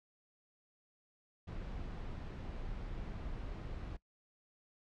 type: noise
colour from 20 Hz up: brown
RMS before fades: -43 dBFS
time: 1.47-3.97 s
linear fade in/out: 10 ms
effects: noise-tail reverb RT60 0.1 s tail -21 dB re dry + low-pass 4000 Hz 12 dB/octave